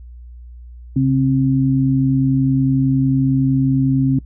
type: tone pair together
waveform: sine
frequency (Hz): 135.2 / 266.1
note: C#3 / C4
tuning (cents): -43 / +29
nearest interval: octave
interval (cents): 1172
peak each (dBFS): -15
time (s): 0.96-4.19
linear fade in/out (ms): 5
effects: noise-tail reverb RT60 0.1 s tail -21 dB re dry + added 60 Hz sine -34 dBFS peak until 4.25 s